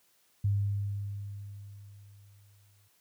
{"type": "tone with exponential decay", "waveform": "sine", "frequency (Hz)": 100.9, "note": "G#2", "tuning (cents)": -49, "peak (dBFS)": -23, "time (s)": [0.44, 2.88], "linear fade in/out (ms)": 5, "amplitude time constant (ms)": 530, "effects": ["white hiss -68 dBFS RMS until 3 s", "high-pass 60 Hz 12 dB/octave"]}